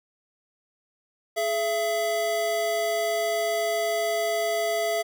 square tone pair together, 422.7 / 671 Hz, G#4 / E5, +31 / +31 cents, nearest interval minor sixth, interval 800 cents, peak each -31 / -25 dBFS, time 1.36-5.03 s, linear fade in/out 20 ms, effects none

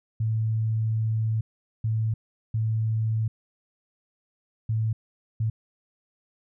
sine tone bursts at uneven times, 110.7 Hz, A2, 11 cents sharp, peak -22 dBFS, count 5, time 0.2-1.41 / 1.84-2.14 / 2.54-3.28 / 4.69-4.93 / 5.4-5.5 s, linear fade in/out 5 ms, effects none

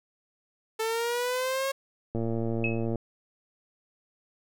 sawtooth linear sweep, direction up, 440 to 547 Hz, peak -23 dBFS, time 0.79-1.72 s, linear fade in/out 10 ms
click train, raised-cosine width 2 ms, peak -18 dBFS, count 93, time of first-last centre 2.15-2.957 s, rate 114 Hz
sine tone with exponential decay, 2574 Hz, E7, 42 cents flat, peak -24 dBFS, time 2.64-2.86 s, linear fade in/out 2 ms, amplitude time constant 47 ms
effects none

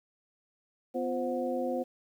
sine tone cluster, 250.9 / 348.7 / 521 / 729 Hz, B3 / F4 / C5 / F#5, +28 / -3 / -7 / -26 cents, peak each -34 / -37 / -32 / -38 dBFS, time 0.94-1.84 s, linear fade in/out 20 ms, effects 10-bit

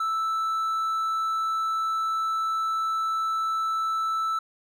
triangle tone, 1318.5 Hz, E6, in tune, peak -22 dBFS, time 0-4.39 s, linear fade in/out 5 ms, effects none

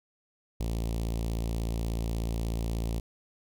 sawtooth tone with notch filter, 56.5 Hz, A1, 47 cents sharp, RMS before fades -31 dBFS, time 0.6-3 s, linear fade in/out 5 ms, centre 1500 Hz, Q 0.55, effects none

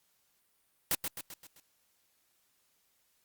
white noise with echo, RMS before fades -28 dBFS, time 0.91-0.95 s, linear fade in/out 2 ms, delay 130 ms, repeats 5, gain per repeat -6 dB, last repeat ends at 1.6 s, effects white hiss -73 dBFS RMS until 3.24 s + Opus 48 kbps

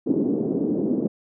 pink band-pass noise, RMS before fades -23 dBFS, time 0.06-1.08 s, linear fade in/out 10 ms, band 220 to 370 Hz, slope 24 dB/octave, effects none

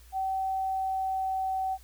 sine tone with pitch glide, 766 to 761.1 Hz, G5 to F#5, -40 to +49 cents, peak -27 dBFS, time 0.12-1.78 s, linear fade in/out 50 ms, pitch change -11 cents, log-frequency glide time 0.5-1.63 s, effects added 60 Hz sine -51 dBFS peak until 1.83 s + white hiss -59 dBFS RMS until 1.83 s

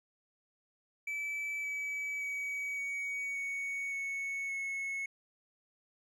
triangle tone with pitch steps, 2308 / 2288 / 2268 / 2249 / 2229 / 2210 / 2191 Hz, D7 / D7 / C#7 / C#7 / C#7 / C#7 / C#7, -31 / -46 / +39 / +24 / +9 / -6 / -21 cents, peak -33 dBFS, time 1.07-5.06 s, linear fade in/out 5 ms, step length 570 ms, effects none

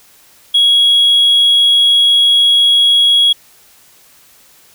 triangle tone, 3322 Hz, G#7, in tune, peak -4 dBFS, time 0.54-3.33 s, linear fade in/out 10 ms, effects tanh soft clip ceiling -2 dBFS + white hiss -46 dBFS RMS until 4.74 s

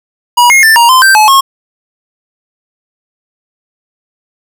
square tone with pitch steps, 966 / 2146 / 1777 / 941 / 1033 / 1565 / 857 / 1085 Hz, B5 / C7 / A6 / A#5 / C6 / G6 / A5 / C#6, -39 / +43 / +17 / +16 / -22 / -3 / -46 / -37 cents, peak -3 dBFS, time 0.37-1.41 s, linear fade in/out 10 ms, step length 130 ms, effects none

